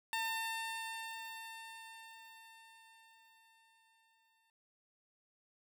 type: tone with exponential decay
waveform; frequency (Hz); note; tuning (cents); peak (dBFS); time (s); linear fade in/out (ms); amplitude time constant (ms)
15% pulse; 901; A5; +41; -28; 0.13-4.5; 1; 950
effects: none